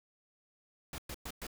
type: noise bursts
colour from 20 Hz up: pink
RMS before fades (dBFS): -42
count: 4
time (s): 0.93-1.468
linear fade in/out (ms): 2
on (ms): 52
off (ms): 110
effects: none